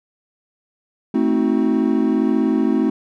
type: chord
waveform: triangle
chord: A diminished seventh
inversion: none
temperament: equal with one note detuned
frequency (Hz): 220 / 261.6 / 317.1 / 370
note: A3 / C4 / Eb4 / Gb4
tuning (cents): 0 / 0 / +33 / 0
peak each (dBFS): -18 / -17 / -18 / -22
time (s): 1.14-2.9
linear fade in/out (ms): 5
effects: none